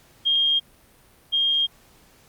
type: tone pair in turn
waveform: sine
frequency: 3224 / 3224 Hz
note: G7 / G7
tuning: +48 / +48 cents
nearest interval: unison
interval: 0 cents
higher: neither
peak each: -17 / -18 dBFS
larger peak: first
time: 0.25-0.6 / 1.32-1.67 s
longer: neither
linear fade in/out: 20 ms
effects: pink hiss -55 dBFS RMS until 2.28 s + Opus 48 kbps